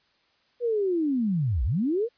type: linear two-way sweep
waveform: sine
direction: down then up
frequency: 493.9 to 51.91 to 493.9 Hz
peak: -22 dBFS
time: 0.6-2.09 s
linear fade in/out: 50 ms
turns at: 1.64 s
effects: white hiss -66 dBFS RMS until 2.17 s + resampled to 11025 Hz